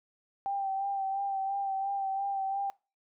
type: tone with vibrato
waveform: sine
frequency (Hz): 784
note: G5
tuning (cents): 0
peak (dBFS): -29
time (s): 0.46-2.7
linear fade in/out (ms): 0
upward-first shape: sine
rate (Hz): 2.9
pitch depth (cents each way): 29
effects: noise-tail reverb RT60 0.3 s tail -23 dB re dry